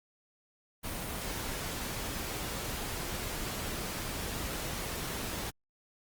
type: noise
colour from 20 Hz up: pink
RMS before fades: -37 dBFS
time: 0.83-5.51 s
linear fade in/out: 20 ms
effects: Opus 32 kbps